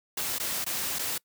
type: noise with dropouts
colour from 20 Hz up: white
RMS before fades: -31 dBFS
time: 0.17-1.18 s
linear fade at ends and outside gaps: 5 ms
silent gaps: 0.385-0.398 / 0.644-0.663 / 0.987-0.991 s
effects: noise-tail reverb RT60 0.1 s tail -24 dB re dry + high-pass 80 Hz 12 dB/octave